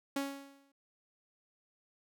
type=tone with exponential decay; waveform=sawtooth; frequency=277.2 Hz; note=C#4; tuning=in tune; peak=-27 dBFS; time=0.16-0.72 s; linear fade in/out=5 ms; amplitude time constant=120 ms; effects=none